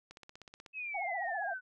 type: click train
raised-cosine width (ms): 0.2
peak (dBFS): -33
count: 10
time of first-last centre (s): 0.11-0.662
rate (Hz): 16.3
type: exponential sweep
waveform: sine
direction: down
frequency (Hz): 2613 to 1480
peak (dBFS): -37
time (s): 0.73-1.61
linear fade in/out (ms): 50
type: tone with vibrato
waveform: sine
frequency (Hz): 740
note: F#5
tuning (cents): 0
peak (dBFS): -35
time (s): 0.94-1.54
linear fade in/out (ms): 10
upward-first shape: triangle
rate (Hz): 15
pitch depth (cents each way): 200
effects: none